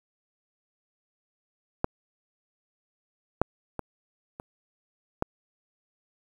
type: clicks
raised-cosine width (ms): 1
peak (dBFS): -9 / -6 / -17 / -24 / -11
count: 5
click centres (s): 1.844 / 3.416 / 3.793 / 4.399 / 5.224
effects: 8-bit